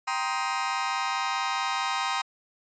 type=chord; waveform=sawtooth; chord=C minor seventh; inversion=second; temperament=just; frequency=784.9 / 941.9 / 1046.5 / 1255.8 Hz; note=G5 / Bb5 / C6 / Eb6; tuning=+2 / +18 / 0 / +16 cents; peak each=-28 dBFS; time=0.07-2.22 s; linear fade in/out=10 ms; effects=resampled to 16000 Hz